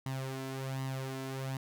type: tone with flanger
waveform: sawtooth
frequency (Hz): 133.1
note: C3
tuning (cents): +30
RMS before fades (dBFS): -38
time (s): 0.06-1.57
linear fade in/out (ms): 2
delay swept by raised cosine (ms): 1 to 3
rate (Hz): 1.3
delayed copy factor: +0.65
effects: none